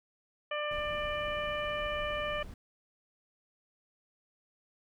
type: harmonic tone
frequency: 595 Hz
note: D5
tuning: 22 cents sharp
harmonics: 1 / 2 / 3 / 4 / 5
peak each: -35 / -38 / -40 / -41 / -42 dBFS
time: 0.51-2.43 s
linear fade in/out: 5 ms
type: noise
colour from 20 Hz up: brown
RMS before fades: -45 dBFS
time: 0.71-2.54 s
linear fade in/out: 2 ms
effects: none